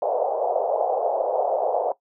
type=band-pass noise; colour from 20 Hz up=white; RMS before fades=-23 dBFS; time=0.02-1.92 s; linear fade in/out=2 ms; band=480 to 770 Hz; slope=48 dB/octave; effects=noise-tail reverb RT60 0.1 s tail -17 dB re dry